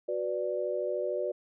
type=chord; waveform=sine; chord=B minor; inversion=second; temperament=equal; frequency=370 / 493.9 / 587.3 Hz; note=F#4 / B4 / D5; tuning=0 / 0 / 0 cents; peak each=-34 / -34 / -32 dBFS; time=0.08-1.32 s; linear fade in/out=10 ms; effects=none